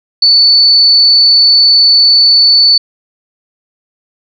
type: tone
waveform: sine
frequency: 4481 Hz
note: C#8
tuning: 18 cents sharp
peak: -3 dBFS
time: 0.22-2.78 s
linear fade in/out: 5 ms
effects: none